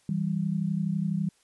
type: tone pair together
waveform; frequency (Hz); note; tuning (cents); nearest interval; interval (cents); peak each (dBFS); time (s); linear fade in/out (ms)
sine; 162.8 / 194.84; E3 / G3; -21 / -10; minor third; 311; -28; 0.09-1.29; 2
effects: white hiss -65 dBFS RMS until 1.43 s + resampled to 24000 Hz